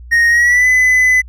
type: tone with pitch glide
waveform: triangle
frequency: 1864.7 to 2010 Hz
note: A#6 to B6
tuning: 0 to +30 cents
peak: -6 dBFS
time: 0.11-1.22 s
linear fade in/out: 20 ms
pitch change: +130 cents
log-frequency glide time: 0.29-0.67 s
effects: added 60 Hz sine -31 dBFS peak until 1.28 s